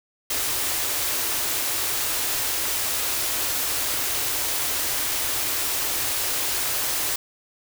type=band-stop noise; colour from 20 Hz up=white; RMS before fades=-25 dBFS; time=0.3-7.16 s; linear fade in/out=5 ms; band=140 to 250 Hz; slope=96 dB/octave; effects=none